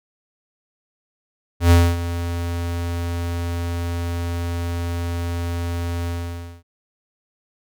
square tone with ADSR envelope, 85.8 Hz, F2, 30 cents flat, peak -9 dBFS, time 1.6-6.63 s, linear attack 110 ms, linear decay 250 ms, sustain -14 dB, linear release 560 ms, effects none

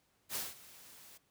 white noise with ADSR envelope, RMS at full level -37 dBFS, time 0.29-1.18 s, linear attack 61 ms, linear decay 190 ms, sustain -19 dB, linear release 12 ms, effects pink hiss -74 dBFS RMS until 1.3 s + high-pass 60 Hz 12 dB/octave

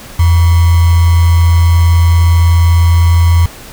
sine tone with sample-and-hold, 84.8 Hz, E2, 50 cents sharp, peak -4 dBFS, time 0.19-3.46 s, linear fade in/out 5 ms, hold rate 1050 Hz, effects pink hiss -32 dBFS RMS until 3.72 s

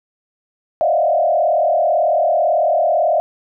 sine tone with frequency modulation, 656 Hz, E5, 9 cents flat, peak -12 dBFS, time 0.81-3.2 s, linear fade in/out 0 ms, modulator 38.1 Hz, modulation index 1.7, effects none

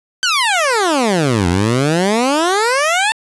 15% pulse exponential two-way sweep, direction down then up, 1568 to 84.4 to 905 Hz, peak -6 dBFS, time 0.23-3.12 s, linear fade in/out 0 ms, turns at 1.48 s, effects resampled to 24000 Hz

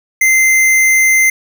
square tone, 2077 Hz, C7, 13 cents flat, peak -8 dBFS, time 0.21-1.3 s, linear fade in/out 5 ms, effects none

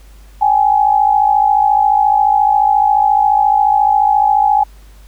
sine tone pair together, 789 / 843.3 Hz, G5 / G#5, +11 / +26 cents, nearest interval minor second, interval 115 cents, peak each -13 / -10 dBFS, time 0.41-4.64 s, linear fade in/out 10 ms, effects added 50 Hz sine -37 dBFS peak until 5.07 s + pink hiss -49 dBFS RMS until 5.07 s

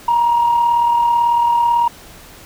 sine tone with amplitude modulation, 945 Hz, A#5, 23 cents sharp, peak -8 dBFS, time 0.08-1.88 s, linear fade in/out 5 ms, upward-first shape sine, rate 38.1 Hz, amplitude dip 45%, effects tanh soft clip ceiling -7 dBFS + pink hiss -40 dBFS RMS until 2.45 s

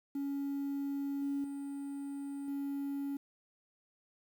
triangle tone with level steps, 280 Hz, C#4, 18 cents sharp, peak -31 / -29 / -36 / -32 dBFS, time 0.15-3.17 s, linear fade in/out 5 ms, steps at 1.22 / 1.44 / 2.48 s, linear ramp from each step 2 ms, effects tanh soft clip ceiling -29 dBFS + 10-bit

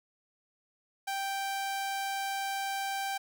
sawtooth tone, 784 Hz, G5, in tune, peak -28 dBFS, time 1.07-3.18 s, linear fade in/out 10 ms, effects none

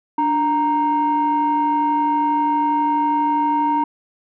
sine tone pair together, 293.7 / 931.2 Hz, D4 / A#5, 0 / -2 cents, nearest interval octave + minor sixth, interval 1998 cents, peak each -20 / -15 dBFS, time 0.18-3.84 s, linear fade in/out 5 ms, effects tanh soft clip ceiling -11 dBFS

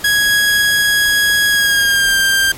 sawtooth tone with pitch glide, 1661.2 to 1586.2 Hz, G#6 to G6, 0 to +20 cents, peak -7 dBFS, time 0.04-2.52 s, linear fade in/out 5 ms, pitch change -80 cents, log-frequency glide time 1.5-2.16 s, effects pink hiss -32 dBFS RMS until 2.57 s + MP3 64 kbps

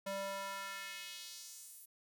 square tone with high-pass filter sweep, 196 Hz, G3, in tune, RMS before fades -45 dBFS, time 0.06-1.86 s, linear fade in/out 10 ms, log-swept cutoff 430 to 12000 Hz, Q 1.5, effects none

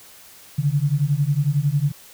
sine beating tone pair, 138.6 / 149.6 Hz, C#3 / D3, 0 / +32 cents, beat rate 11 Hz, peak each -20 dBFS, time 0.58-1.92 s, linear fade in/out 10 ms, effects white hiss -46 dBFS RMS until 2.13 s

